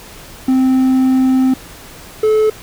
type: tone pair in turn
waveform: triangle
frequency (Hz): 260.5 / 432.5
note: C4 / A4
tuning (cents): -7 / -30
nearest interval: major sixth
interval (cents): 877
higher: second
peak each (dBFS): -7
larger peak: neither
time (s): 0.48-1.54 / 2.23-2.5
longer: first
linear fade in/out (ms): 5
effects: pink hiss -36 dBFS RMS until 2.62 s